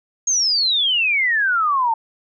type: exponential sweep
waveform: sine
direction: down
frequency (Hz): 6610 to 880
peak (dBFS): -15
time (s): 0.27-1.94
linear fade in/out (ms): 5
effects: none